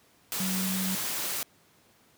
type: tone in noise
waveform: sine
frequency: 188.4 Hz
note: F#3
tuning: 32 cents sharp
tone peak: -29 dBFS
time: 0.4-0.95 s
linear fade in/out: 0 ms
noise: white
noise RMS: -32 dBFS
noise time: 0.32-1.43 s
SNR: 0 dB
effects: pink hiss -62 dBFS RMS until 2.17 s + high-pass 100 Hz 12 dB/octave